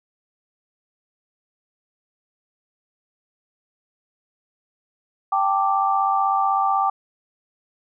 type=chord; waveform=sine; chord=G suspended second; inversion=none; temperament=equal; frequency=784 / 880 / 1174.7 Hz; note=G5 / A5 / D6; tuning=0 / 0 / 0 cents; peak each=-20 / -25 / -21 dBFS; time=5.32-6.9 s; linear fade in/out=5 ms; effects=none